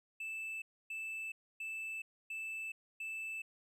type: tone bursts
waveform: triangle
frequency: 2637 Hz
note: E7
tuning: in tune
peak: -38 dBFS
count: 5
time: 0.2-3.42 s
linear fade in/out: 5 ms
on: 420 ms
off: 280 ms
effects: none